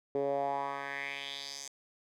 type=tone with band-pass filter sweep; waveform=10% pulse; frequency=139.6 Hz; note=C#3; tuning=13 cents sharp; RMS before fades=-36 dBFS; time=0.15-1.68 s; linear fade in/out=2 ms; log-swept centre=420 to 6700 Hz; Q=3.4; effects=none